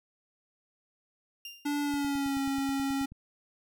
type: tone with exponential decay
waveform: 30% pulse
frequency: 2794 Hz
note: F7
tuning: in tune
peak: -35 dBFS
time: 1.45-1.8 s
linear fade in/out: 2 ms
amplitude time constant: 76 ms
type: tone with pitch glide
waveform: square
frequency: 290 to 273.7 Hz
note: D4 to C#4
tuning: -22 to -22 cents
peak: -29 dBFS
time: 1.65-3.06 s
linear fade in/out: 10 ms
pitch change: -100 cents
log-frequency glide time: 1.81-2.39 s
type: click train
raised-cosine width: 5 ms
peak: -34 dBFS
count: 12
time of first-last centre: 1.94-3.12 s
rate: 9.32 Hz
effects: none